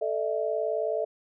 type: chord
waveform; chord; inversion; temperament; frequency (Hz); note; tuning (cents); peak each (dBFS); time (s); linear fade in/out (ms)
sine; A suspended fourth; none; equal with one note detuned; 440 / 600 / 659.3; A4 / D5 / E5; 0 / +37 / 0; -30; 0.01-1.05; 10
effects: none